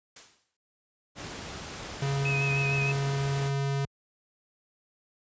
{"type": "noise with exponential decay", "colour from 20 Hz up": "white", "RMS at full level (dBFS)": -44, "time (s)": [0.16, 0.57], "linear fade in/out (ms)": 5, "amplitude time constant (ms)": 89}
{"type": "noise", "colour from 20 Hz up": "pink", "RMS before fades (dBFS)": -39, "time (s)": [1.15, 3.52], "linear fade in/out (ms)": 50}
{"type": "tone", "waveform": "square", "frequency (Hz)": 138.59, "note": "C#3", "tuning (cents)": 0, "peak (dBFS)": -27, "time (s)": [2.02, 3.85], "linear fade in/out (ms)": 2}
{"type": "tone with vibrato", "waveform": "sine", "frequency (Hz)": 2543, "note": "D#7", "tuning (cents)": 37, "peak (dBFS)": -28, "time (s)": [2.25, 2.92], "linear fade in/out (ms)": 5, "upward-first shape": "triangle", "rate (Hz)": 6.5, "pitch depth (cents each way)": 36}
{"effects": ["high-pass 60 Hz 12 dB/octave", "resampled to 16000 Hz"]}